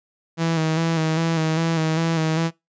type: tone with vibrato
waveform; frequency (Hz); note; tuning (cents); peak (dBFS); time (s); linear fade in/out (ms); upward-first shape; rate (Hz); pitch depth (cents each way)
sawtooth; 161.9; E3; -31; -15; 0.37-2.51; 50; square; 2.5; 33
effects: noise-tail reverb RT60 0.2 s tail -22 dB re dry + resampled to 16000 Hz